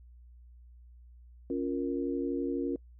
sine chord, Bb minor, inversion first, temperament equal, 277.2 / 349.2 / 466.2 Hz, Db4 / F4 / Bb4, 0 / 0 / 0 cents, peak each -32 / -34 / -36 dBFS, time 1.5-2.76 s, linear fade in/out 2 ms, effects noise-tail reverb RT60 0.1 s tail -25 dB re dry + added 60 Hz sine -51 dBFS peak until 2.99 s

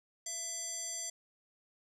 square tone with band-pass filter, 671 Hz, E5, 31 cents sharp, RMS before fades -40 dBFS, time 0.26-1.1 s, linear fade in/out 5 ms, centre 6900 Hz, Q 8.1, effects none

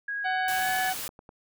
sine tone with pitch glide, 1648 to 1714 Hz, G#6 to A6, -14 to -46 cents, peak -29 dBFS, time 0.08-0.9 s, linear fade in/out 5 ms, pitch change +68 cents, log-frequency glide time 0.57-0.7 s
harmonic tone, 748 Hz, F#5, 19 cents sharp, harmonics 1 / 2 / 3 / 4 / 5 / 6, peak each -27 / -36 / -39 / -40 / -46 / -48 dBFS, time 0.24-0.94 s, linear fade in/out 20 ms
white noise, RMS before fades -35 dBFS, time 0.48-1.08 s, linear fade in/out 2 ms
click train, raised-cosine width 1 ms, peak -33 dBFS, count 8, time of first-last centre 0.59-1.291 s, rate 9.98 Hz
effects none

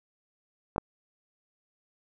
clicks, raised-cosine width 1 ms, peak -20 / -10 dBFS, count 2, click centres 0.761 / 0.781 s, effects none

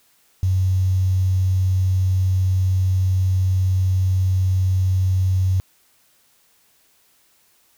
sine tone with quantisation, 93.5 Hz, F#2, 19 cents sharp, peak -15 dBFS, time 0.43-5.6 s, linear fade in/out 0 ms, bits 7, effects white hiss -59 dBFS RMS until 7.77 s

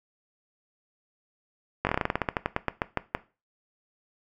slowing click train, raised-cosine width 0.5 ms, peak -9 dBFS, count 19, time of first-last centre 1.85-3.149 s, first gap 19 ms, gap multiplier 1.14, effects noise-tail reverb RT60 0.3 s tail -17 dB re dry

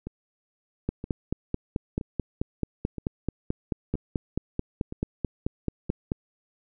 two click trains, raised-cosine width 3 ms, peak -13 / -21 dBFS, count 25 / 7, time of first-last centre 0.89-6.119 / 0.07-5.895 s, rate 4.59 / 1.03 Hz, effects none

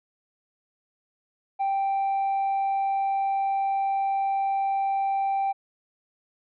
sine tone with tanh clipping, 784 Hz, G5, in tune, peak -23 dBFS, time 1.59-5.53 s, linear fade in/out 20 ms, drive 1 dB, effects none

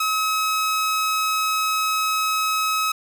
sawtooth tone, 1280 Hz, D#6, 49 cents sharp, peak -16 dBFS, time 0-2.92 s, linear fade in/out 5 ms, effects none

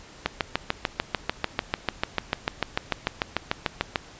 click train, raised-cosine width 0.3 ms, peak -6 dBFS, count 26, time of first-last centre 0.26-3.958 s, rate 6.76 Hz, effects pink hiss -47 dBFS RMS until 4.19 s + resampled to 16000 Hz

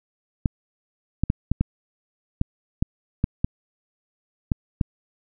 clicks, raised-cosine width 5 ms, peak -7 dBFS, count 11, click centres 0.458 / 1.236 / 1.301 / 1.516 / 1.61 / 2.414 / 2.825 / 3.241 / 3.445 / 4.518 / 4.812 s, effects none

